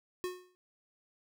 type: tone with exponential decay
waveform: square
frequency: 363.3 Hz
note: F#4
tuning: 32 cents flat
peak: -32 dBFS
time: 0.24-0.55 s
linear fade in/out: 0 ms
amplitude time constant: 66 ms
effects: none